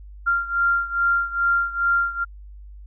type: beating tone pair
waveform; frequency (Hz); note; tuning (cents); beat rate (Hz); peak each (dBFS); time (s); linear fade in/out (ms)
sine; 1388 / 1390.4; F6 / F6; -11 / -8; 2.4; -20 / -23; 0.26-2.25; 20
effects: added 50 Hz sine -38 dBFS peak until 2.86 s